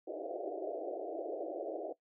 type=band-pass noise; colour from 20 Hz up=white; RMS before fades=-40 dBFS; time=0.07-1.93 s; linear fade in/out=10 ms; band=310 to 710 Hz; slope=96 dB/octave; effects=noise-tail reverb RT60 0.1 s tail -18 dB re dry